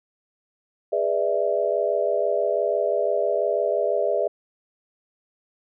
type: chord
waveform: sine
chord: E dominant seventh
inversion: first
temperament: just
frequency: 412 / 494.4 / 593.3 / 659.3 Hz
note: G#4 / B4 / D5 / E5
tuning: -14 / +2 / +18 / 0 cents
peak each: -26 / -27 / -24 / -25 dBFS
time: 0.92-4.28 s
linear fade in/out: 10 ms
effects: none